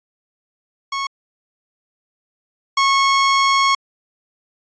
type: tone pair in turn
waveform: sawtooth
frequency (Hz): 1100 / 1095.9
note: C#6 / C#6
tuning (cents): -14 / -20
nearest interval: unison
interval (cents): 6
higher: first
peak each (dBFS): -17 / -9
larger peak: second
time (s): 0.92-1.07 / 2.77-3.75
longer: second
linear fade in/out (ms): 5
effects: resampled to 16000 Hz